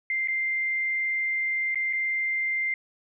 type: tone with dropouts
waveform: sine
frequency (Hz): 2093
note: C7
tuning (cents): 0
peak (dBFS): -24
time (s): 0.1-2.74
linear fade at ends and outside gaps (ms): 2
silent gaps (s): 0.275-0.283 / 1.746-1.756 / 1.928-1.932
effects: none